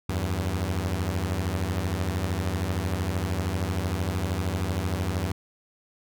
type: beating tone pair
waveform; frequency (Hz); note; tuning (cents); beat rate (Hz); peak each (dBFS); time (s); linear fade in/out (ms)
sawtooth; 82.41 / 95.41; E2 / G2; 0 / -46; 13; -25 / -24; 0.09-5.32; 5
effects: none